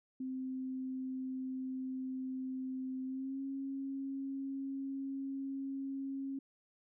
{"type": "tone with pitch glide", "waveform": "sine", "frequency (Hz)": [260.1, 271.8], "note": ["C4", "C#4"], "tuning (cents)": [-10, -34], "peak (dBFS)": -37, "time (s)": [0.2, 6.39], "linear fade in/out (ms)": 5, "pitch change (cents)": 76, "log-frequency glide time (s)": [3.05, 3.42], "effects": []}